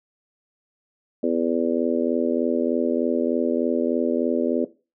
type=harmonic tone; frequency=83.3 Hz; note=E2; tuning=19 cents sharp; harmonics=3 / 4 / 5 / 6 / 7; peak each=-24 / -25 / -26 / -27 / -27 dBFS; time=1.23-4.65 s; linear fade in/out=5 ms; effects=noise-tail reverb RT60 0.3 s tail -17 dB re dry